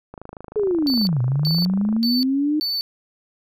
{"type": "click train", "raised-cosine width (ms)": 1, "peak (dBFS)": -22, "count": 49, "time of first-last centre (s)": [0.14, 1.965], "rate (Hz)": 26.3}
{"type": "linear two-way sweep", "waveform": "sine", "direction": "down then up", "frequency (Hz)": [434.6, 119.6, 308.9], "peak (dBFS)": -17, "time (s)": [0.56, 2.6], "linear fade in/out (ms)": 5, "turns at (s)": 1.21}
{"type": "tone bursts", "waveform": "triangle", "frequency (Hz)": 4508, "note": "C#8", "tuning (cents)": 28, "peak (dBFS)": -20, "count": 4, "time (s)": [0.87, 2.81], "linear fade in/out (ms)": 0, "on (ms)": 200, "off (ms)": 380}
{"effects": []}